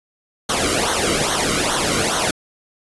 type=noise with flanger; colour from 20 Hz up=pink; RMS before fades=-19 dBFS; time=0.49-2.31 s; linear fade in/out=5 ms; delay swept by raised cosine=0.4 to 1.19 ms; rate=2.4 Hz; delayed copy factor=-0.8; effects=resampled to 24000 Hz